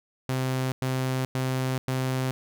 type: tone bursts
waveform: sawtooth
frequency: 130.1 Hz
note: C3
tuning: 9 cents flat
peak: -21 dBFS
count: 4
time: 0.29-2.31 s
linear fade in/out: 0 ms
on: 430 ms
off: 100 ms
effects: none